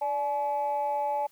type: tone pair together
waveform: sine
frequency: 583 / 853.1 Hz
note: D5 / G#5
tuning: -13 / +46 cents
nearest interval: perfect fifth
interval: 659 cents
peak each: -30 / -26 dBFS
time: 0.01-1.27 s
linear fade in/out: 10 ms
effects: tanh soft clip ceiling -21 dBFS + white hiss -63 dBFS RMS until 1.31 s